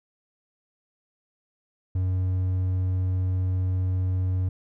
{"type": "tone", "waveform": "triangle", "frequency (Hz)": 92.5, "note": "F#2", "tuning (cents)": 0, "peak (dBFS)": -20, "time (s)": [1.95, 4.49], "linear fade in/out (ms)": 5, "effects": []}